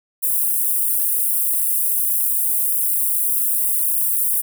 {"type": "high-pass noise", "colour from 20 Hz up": "white", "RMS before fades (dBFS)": -19, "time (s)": [0.22, 4.42], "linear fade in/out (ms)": 20, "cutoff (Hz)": 9100, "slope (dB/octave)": 48, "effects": []}